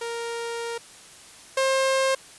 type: tone pair in turn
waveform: sawtooth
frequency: 466.2 / 532.4 Hz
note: A#4 / C5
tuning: 0 / +30 cents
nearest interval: major second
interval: 230 cents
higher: second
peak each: -25 / -16 dBFS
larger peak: second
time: 0.01-0.78 / 1.57-2.15 s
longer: first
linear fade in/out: 5 ms
effects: white hiss -47 dBFS RMS until 2.38 s + resampled to 24000 Hz